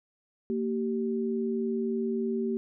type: tone pair together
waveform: sine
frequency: 229.9 / 386.6 Hz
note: A#3 / G4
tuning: -24 / -24 cents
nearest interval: major sixth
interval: 900 cents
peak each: -29 / -30 dBFS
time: 0.5-2.57 s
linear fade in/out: 0 ms
effects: none